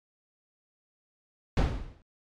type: noise with exponential decay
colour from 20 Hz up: brown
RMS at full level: -18 dBFS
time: 1.57-2.02 s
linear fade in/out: 2 ms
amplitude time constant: 97 ms
effects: low-pass 5000 Hz 12 dB/octave + MP3 96 kbps